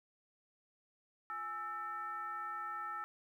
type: tone with frequency modulation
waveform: sine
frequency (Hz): 1318.5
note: E6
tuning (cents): 0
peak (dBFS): -39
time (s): 1.3-3.04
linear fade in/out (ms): 0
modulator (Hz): 484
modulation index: 0.71
effects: 12-bit